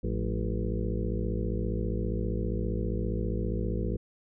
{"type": "harmonic tone with a mistuned harmonic", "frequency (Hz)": 55, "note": "A1", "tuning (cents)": 0, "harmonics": [1, 2, 3, 4, 6, 7, 8, 9], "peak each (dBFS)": [-31, -34, -36, -37, -39, -39, -40, -41], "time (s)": [0.03, 3.97], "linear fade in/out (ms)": 10, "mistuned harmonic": 3, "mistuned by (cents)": 130, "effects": []}